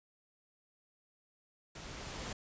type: noise with level ramp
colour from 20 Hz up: pink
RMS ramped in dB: -48 to -41 dBFS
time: 1.75-2.33 s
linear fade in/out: 5 ms
effects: resampled to 16000 Hz